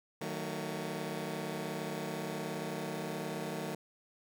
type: chord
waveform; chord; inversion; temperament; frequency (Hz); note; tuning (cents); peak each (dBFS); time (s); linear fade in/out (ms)
15% pulse; D# diminished; none; just; 155.56 / 186.68 / 224; D#3 / F#3 / A3; 0 / +16 / +31; -34 / -35 / -35; 0.21-3.75; 5
effects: none